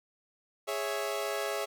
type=chord; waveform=sawtooth; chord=C# minor; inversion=second; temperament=equal; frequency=415.3 / 554.4 / 659.3 Hz; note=G#4 / C#5 / E5; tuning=0 / 0 / 0 cents; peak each=-32 dBFS; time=0.67-1.66 s; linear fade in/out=20 ms; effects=none